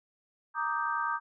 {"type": "chord", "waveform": "sine", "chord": "Eb major seventh", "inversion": "second", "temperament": "equal", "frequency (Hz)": [932.3, 1174.7, 1244.5, 1568], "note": ["Bb5", "D6", "Eb6", "G6"], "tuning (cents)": [0, 0, 0, 0], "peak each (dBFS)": -34, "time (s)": [0.54, 1.2], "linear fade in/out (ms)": 50, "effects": []}